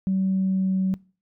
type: tone with pitch glide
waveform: sine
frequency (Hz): 190.4 to 188.98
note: F#3 to F#3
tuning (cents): +50 to +37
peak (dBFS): -19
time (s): 0.07-0.94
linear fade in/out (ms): 0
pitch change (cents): -13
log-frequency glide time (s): 0.28-0.8
effects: noise-tail reverb RT60 0.4 s tail -24 dB re dry + tanh soft clip ceiling -15 dBFS